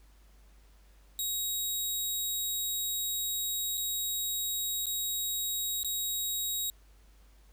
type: tone with dropouts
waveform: 10% pulse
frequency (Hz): 3800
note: A#7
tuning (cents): +33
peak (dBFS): -23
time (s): 1.19-6.7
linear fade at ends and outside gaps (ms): 1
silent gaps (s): 3.773-3.777 / 4.858-4.867 / 5.832-5.846
effects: added 50 Hz sine -56 dBFS peak until 7.52 s + pink hiss -66 dBFS RMS until 7.52 s